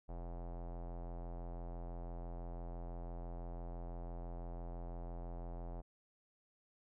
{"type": "tone with low-pass filter", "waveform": "square", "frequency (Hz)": 42.99, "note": "F1", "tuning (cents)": -27, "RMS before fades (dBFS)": -45, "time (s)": [0.08, 5.82], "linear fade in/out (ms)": 20, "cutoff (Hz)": 740, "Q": 2.7, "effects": []}